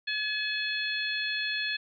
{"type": "harmonic tone", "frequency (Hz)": 853, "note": "G#5", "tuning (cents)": 46, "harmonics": [2, 3, 4, 5], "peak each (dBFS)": [-32, -34, -35, -36], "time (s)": [0.07, 1.77], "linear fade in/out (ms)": 10, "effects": []}